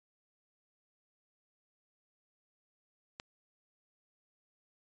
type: click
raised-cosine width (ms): 0.2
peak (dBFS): -24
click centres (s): 3.199
effects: resampled to 16000 Hz